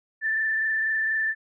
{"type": "tone with frequency modulation", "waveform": "sine", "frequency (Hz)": 1768, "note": "A6", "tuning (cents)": 8, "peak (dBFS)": -22, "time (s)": [0.21, 1.35], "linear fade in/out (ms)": 50, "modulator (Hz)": 24.2, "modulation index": 1.1, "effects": []}